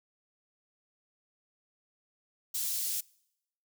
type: high-pass noise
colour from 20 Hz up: white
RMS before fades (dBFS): -33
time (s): 2.54-3.01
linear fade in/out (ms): 10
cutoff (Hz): 4800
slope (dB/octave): 12
effects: noise-tail reverb RT60 0.8 s tail -25 dB re dry